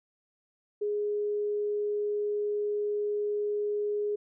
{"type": "tone", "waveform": "sine", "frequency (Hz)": 415.3, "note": "G#4", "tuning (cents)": 0, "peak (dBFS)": -27, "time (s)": [0.81, 4.16], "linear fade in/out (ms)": 10, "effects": []}